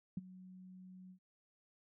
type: tone with ADSR envelope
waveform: sine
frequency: 185 Hz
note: F#3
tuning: in tune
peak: -34 dBFS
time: 0.17-1.19 s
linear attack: 4 ms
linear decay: 24 ms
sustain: -18 dB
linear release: 85 ms
effects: none